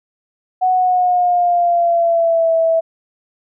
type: tone with pitch glide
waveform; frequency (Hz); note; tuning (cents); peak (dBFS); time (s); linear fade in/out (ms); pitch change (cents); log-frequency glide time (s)
sine; 740 to 655.5; F#5 to E5; 0 to -10; -11; 0.61-2.81; 20; -210; 0.72-2.53
effects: none